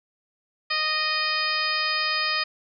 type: harmonic tone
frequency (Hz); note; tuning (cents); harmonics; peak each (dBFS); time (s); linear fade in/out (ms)
619; D#5; -9; 1 / 2 / 3 / 4 / 5 / 6 / 7 / 8; -39 / -29 / -29 / -29 / -34 / -37 / -32 / -28; 0.7-2.44; 10
effects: none